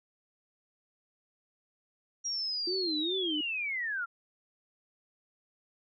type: linear sweep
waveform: sine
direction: down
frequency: 5710 to 1341 Hz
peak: -31 dBFS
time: 2.24-4.06 s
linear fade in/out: 20 ms
type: tone with vibrato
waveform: sine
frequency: 339.5 Hz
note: F4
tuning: 49 cents flat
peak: -32 dBFS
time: 2.67-3.41 s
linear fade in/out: 5 ms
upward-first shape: sine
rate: 2.5 Hz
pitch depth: 210 cents each way
effects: none